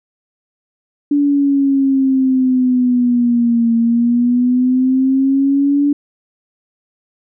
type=exponential two-way sweep; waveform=sine; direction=down then up; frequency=289.4 to 230 to 289.4 Hz; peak=-10 dBFS; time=1.11-5.93 s; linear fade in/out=5 ms; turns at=3.75 s; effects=none